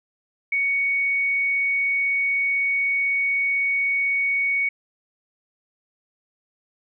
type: tone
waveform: sine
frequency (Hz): 2231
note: C#7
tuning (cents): +11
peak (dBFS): -19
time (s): 0.52-4.69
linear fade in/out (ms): 5
effects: none